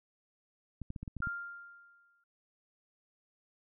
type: clicks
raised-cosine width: 5 ms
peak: -28 dBFS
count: 8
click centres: 0.817 / 0.904 / 0.962 / 1.03 / 1.078 / 1.167 / 1.204 / 1.272 s
type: tone with exponential decay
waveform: sine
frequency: 1396.9 Hz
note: F6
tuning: in tune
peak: -32 dBFS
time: 1.22-2.24 s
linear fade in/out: 5 ms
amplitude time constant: 220 ms
effects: none